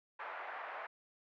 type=band-pass noise; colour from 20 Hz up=pink; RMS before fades=-45 dBFS; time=0.19-0.87 s; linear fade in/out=10 ms; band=650 to 2000 Hz; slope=24 dB/octave; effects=none